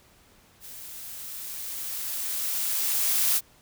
blue noise with level ramp, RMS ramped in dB -43 to -22 dBFS, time 0.6-3.41 s, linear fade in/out 50 ms, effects pink hiss -58 dBFS RMS until 3.61 s

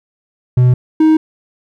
triangle tone pair in turn, 125 / 314.3 Hz, B2 / D#4, +21 / +18 cents, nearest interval octave + major third, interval 1597 cents, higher second, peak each -4 dBFS, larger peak neither, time 0.57-0.74 / 1-1.17 s, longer neither, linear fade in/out 5 ms, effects none

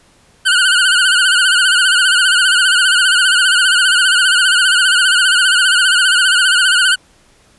25% pulse tone with vibrato, 1480 Hz, F#6, in tune, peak -5 dBFS, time 0.45-6.96 s, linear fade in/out 20 ms, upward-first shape sine, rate 15 Hz, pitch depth 86 cents each way, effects pink hiss -50 dBFS RMS until 7.58 s + resampled to 24000 Hz

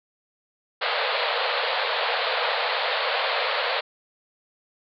pink band-pass noise, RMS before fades -25 dBFS, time 0.81-3.81 s, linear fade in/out 10 ms, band 460 to 4500 Hz, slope 96 dB/octave, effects none

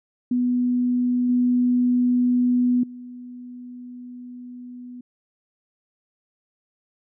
sine tone with level steps, 246.9 Hz, B3, in tune, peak -18 / -16 / -35 dBFS, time 0.31-5.01 s, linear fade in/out 5 ms, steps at 1.29 / 2.83 s, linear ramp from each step 5 ms, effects none

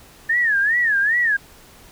sine tone with vibrato, 1760 Hz, A6, in tune, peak -15 dBFS, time 0.29-1.37 s, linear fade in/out 10 ms, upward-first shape sine, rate 2.5 Hz, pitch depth 180 cents each way, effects pink hiss -47 dBFS RMS until 1.91 s

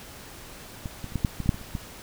clicks, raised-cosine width 5 ms, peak -20 / -22 / -28 / -14 / -9 / -18 / -19 / -6 / -25 / -29 / -17 dBFS, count 11, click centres 0.858 / 1.043 / 1.122 / 1.157 / 1.248 / 1.403 / 1.46 / 1.492 / 1.544 / 1.613 / 1.752 s, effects pink hiss -44 dBFS RMS until 2.02 s

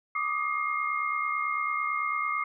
sine tone cluster, 1170 / 1239 / 2132 Hz, D6 / D#6 / C7, -7 / -8 / +32 cents, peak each -31 dBFS, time 0.15-2.44 s, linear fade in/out 5 ms, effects none

